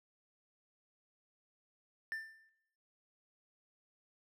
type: tone with exponential decay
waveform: triangle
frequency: 1783 Hz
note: A6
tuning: 22 cents sharp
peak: -33 dBFS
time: 2.12-2.49 s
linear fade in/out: 0 ms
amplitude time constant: 80 ms
effects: noise-tail reverb RT60 0.8 s tail -21 dB re dry